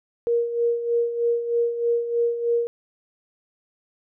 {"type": "tone with tremolo", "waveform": "sine", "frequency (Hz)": 470.7, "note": "A#4", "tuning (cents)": 17, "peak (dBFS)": -17, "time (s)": [0.27, 2.67], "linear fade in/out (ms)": 0, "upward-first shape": "sine", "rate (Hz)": 3.2, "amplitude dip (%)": 65, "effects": []}